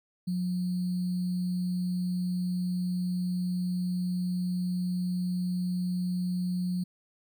sine tone with sample-and-hold, 180 Hz, F#3, 47 cents flat, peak -27 dBFS, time 0.27-6.84 s, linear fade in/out 10 ms, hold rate 4410 Hz, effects none

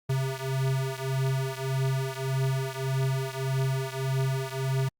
square beating tone pair, 132.5 / 134.2 Hz, C3 / C3, +22 / +44 cents, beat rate 1.7 Hz, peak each -29 / -31 dBFS, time 0.09-4.89 s, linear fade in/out 10 ms, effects Opus 48 kbps

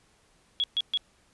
sine tone bursts, 3347 Hz, G#7, 13 cents sharp, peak -23 dBFS, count 3, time 0.6-0.974 s, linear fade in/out 0 ms, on 38 ms, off 130 ms, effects pink hiss -64 dBFS RMS until 1.33 s + resampled to 24000 Hz

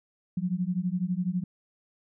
sine beating tone pair, 174.61 / 186.61 Hz, F3 / F#3, 0 / +15 cents, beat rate 12 Hz, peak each -29 dBFS, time 0.37-1.44 s, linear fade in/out 5 ms, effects none

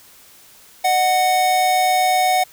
square tone pair together, 612 / 740 Hz, D#5 / F#5, -29 / 0 cents, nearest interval minor third, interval 329 cents, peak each -26 / -15 dBFS, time 0.84-2.44 s, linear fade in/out 10 ms, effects white hiss -47 dBFS RMS until 2.52 s

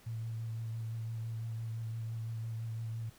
sine tone with vibrato, 113.1 Hz, A2, 48 cents sharp, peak -36 dBFS, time 0.06-3.1 s, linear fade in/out 10 ms, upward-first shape sine, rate 5.9 Hz, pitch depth 20 cents each way, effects pink hiss -61 dBFS RMS until 3.18 s

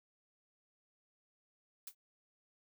blue noise with exponential decay, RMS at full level -40 dBFS, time 1.87-1.95 s, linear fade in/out 5 ms, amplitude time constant 16 ms, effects none

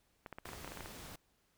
clicks, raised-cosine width 0.5 ms, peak -30 dBFS, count 12, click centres 0.262 / 0.327 / 0.385 / 0.456 / 0.49 / 0.533 / 0.646 / 0.677 / 0.72 / 0.773 / 0.807 / 0.859 s
pink noise, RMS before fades -50 dBFS, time 0.45-1.16 s, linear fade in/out 5 ms
effects pink hiss -75 dBFS RMS until 1.57 s

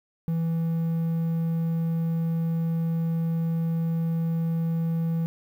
triangle tone, 164.81 Hz, E3, in tune, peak -21 dBFS, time 0.28-5.26 s, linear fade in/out 0 ms, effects 9-bit

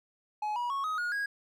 triangle tone with pitch steps, 846 / 966.2 / 1103.5 / 1260.3 / 1439.3 / 1643.8 Hz, G#5 / B5 / C#6 / D#6 / F#6 / G#6, +32 / -38 / -8 / +22 / -48 / -18 cents, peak -28 dBFS, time 0.42-1.26 s, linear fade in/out 5 ms, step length 140 ms, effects none

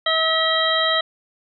harmonic tone with a mistuned harmonic, 644 Hz, E5, 41 cents flat, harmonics 1 / 2 / 3 / 5 / 6, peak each -23 / -23 / -23 / -23 / -23 dBFS, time 0.06-1.01 s, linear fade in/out 5 ms, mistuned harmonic 5, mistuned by -16 cents, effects none

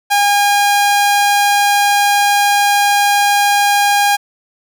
sawtooth tone, 813 Hz, G#5, 37 cents flat, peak -6 dBFS, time 0.1-4.17 s, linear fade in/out 20 ms, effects none

